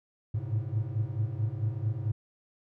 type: tone cluster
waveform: triangle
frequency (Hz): 103.4 / 108 / 112.5 / 133.4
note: G#2 / A2 / A2 / C3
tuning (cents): -7 / -32 / +39 / +34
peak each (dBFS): -31 / -32 / -32 / -35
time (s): 0.34-2.12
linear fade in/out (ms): 10
effects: none